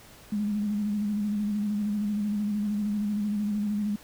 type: tone with vibrato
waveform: sine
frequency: 207.7 Hz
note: G#3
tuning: in tune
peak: -25 dBFS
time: 0.32-3.96 s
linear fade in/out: 5 ms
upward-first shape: square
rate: 13 Hz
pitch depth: 33 cents each way
effects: pink hiss -51 dBFS RMS until 4.03 s